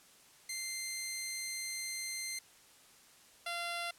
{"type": "tone pair in turn", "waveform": "10% pulse", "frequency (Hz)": [2085, 689.4], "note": ["C7", "F5"], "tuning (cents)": [-7, -23], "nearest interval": "octave + perfect fifth", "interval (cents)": 1916, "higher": "first", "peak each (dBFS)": -28, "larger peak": "neither", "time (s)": [[0.49, 2.39], [3.46, 3.91]], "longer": "first", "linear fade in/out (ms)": 5, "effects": ["white hiss -61 dBFS RMS until 3.98 s", "low-pass 11000 Hz 12 dB/octave"]}